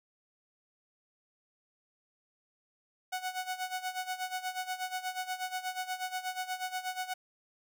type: tone with tremolo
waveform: sawtooth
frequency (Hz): 740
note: F#5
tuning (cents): 0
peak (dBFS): -28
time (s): 3.12-7.14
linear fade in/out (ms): 10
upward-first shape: sine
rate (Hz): 8.3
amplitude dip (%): 80
effects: none